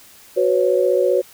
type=chord; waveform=sine; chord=F# suspended fourth; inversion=none; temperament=equal with one note detuned; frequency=370 / 499 / 554.4 Hz; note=F#4 / B4 / C#5; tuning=0 / +18 / 0 cents; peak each=-18 dBFS; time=0.36-1.22 s; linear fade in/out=20 ms; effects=white hiss -46 dBFS RMS until 1.33 s